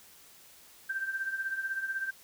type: tone with tremolo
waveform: sine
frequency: 1568 Hz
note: G6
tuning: in tune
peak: -28 dBFS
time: 0.89-2.11 s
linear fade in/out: 10 ms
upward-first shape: triangle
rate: 16 Hz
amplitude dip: 75%
effects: white hiss -56 dBFS RMS until 2.23 s